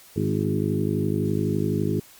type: harmonic tone with a mistuned harmonic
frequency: 51.91 Hz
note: G#1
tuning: in tune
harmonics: 2 / 3 / 4 / 5 / 6 / 7 / 8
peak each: -28 / -27 / -28 / -31 / -30 / -30 / -31 dBFS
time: 0.16-2 s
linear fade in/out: 5 ms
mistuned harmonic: 6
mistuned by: +23 cents
effects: white hiss -50 dBFS RMS until 2.19 s + Opus 48 kbps